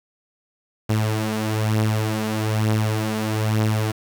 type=beating tone pair; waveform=sawtooth; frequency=108.2 / 109.3 Hz; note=A2 / A2; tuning=-29 / -11 cents; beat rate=1.1 Hz; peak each=-17 / -21 dBFS; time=0.89-3.92 s; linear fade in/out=10 ms; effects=7-bit